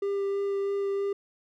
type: tone with vibrato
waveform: triangle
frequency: 397.7 Hz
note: G4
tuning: 25 cents sharp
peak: -24 dBFS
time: 0.02-1.13 s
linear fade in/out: 5 ms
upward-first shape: sine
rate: 3.1 Hz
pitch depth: 9 cents each way
effects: none